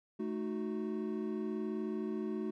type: chord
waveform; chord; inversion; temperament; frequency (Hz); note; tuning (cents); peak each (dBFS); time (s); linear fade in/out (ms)
triangle; D# diminished; second; equal with one note detuned; 217 / 311.1 / 370; A3 / D#4 / F#4; -24 / 0 / 0; -36 / -39 / -37; 0.19-2.51; 10
effects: none